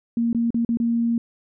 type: tone with dropouts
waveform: sine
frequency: 233.1 Hz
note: A#3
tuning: in tune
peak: -18 dBFS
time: 0.17-1.18 s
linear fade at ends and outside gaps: 2 ms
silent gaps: 0.33-0.347 / 0.505-0.544 / 0.649-0.69 / 0.772-0.8 s
effects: none